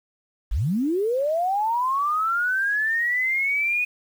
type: linear sweep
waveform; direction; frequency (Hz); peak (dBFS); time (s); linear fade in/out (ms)
sine; up; 34 to 2489; -20; 0.51-3.85; 10
effects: 8-bit